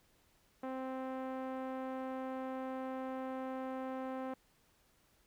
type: tone with low-pass filter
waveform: 5% pulse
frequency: 261.3 Hz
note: C4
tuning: 2 cents flat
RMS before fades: -41 dBFS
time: 0.63-4.34 s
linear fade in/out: 5 ms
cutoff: 660 Hz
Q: 0.73
effects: pink hiss -71 dBFS RMS until 5.26 s